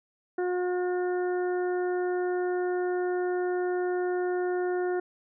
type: harmonic tone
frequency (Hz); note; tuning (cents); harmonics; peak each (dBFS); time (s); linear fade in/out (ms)
360; F#4; -47; 1 / 2 / 3 / 4 / 5; -26 / -35 / -47 / -40 / -45; 0.38-5; 5
effects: none